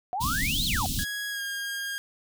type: exponential two-way sweep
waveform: sine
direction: up then down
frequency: 698.5 to 4406 to 698.5 Hz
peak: -27 dBFS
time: 0.13-0.86 s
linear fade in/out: 0 ms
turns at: 0.65 s
type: band-stop noise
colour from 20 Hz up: pink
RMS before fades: -29 dBFS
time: 0.2-1.05 s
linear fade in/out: 20 ms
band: 290 to 3100 Hz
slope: 48 dB/octave
type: tone with pitch glide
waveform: sawtooth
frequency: 1661.2 to 1619.5 Hz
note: G#6 to G#6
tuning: 0 to -44 cents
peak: -27 dBFS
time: 0.99-1.98 s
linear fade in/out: 0 ms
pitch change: -44 cents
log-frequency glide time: 1.3-1.42 s
effects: none